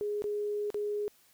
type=tone with dropouts; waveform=sine; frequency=415.3 Hz; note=G#4; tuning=in tune; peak=-30 dBFS; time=0.01-1.08 s; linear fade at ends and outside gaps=0 ms; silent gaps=0.221-0.241 / 0.703-0.744 s; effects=white hiss -64 dBFS RMS until 1.33 s